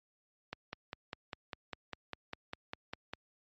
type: click train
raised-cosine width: 0.3 ms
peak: -23 dBFS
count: 14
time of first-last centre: 0.53-3.135 s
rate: 4.99 Hz
effects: high-pass 60 Hz 12 dB/octave + MP3 32 kbps